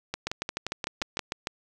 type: two click trains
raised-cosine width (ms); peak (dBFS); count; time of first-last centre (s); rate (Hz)
0.2; -12 / -13; 9 / 7; 0.27-1.471 / 0.14-1.193; 6.66 / 5.7
effects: none